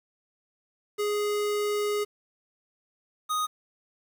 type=tone pair in turn; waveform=square; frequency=415.3 / 1244.5 Hz; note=G#4 / D#6; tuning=0 / 0 cents; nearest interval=octave + perfect fifth; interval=1900 cents; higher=second; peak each=-26 dBFS; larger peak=neither; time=0.98-2.05 / 3.29-3.47 s; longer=first; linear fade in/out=20 ms; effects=9-bit